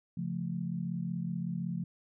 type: chord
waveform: sine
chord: Db augmented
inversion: none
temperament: equal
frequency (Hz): 138.59 / 174.61 / 220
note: Db3 / F3 / A3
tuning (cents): 0 / 0 / 0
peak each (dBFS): -39 / -34 / -40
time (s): 0.17-1.84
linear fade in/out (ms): 5
effects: none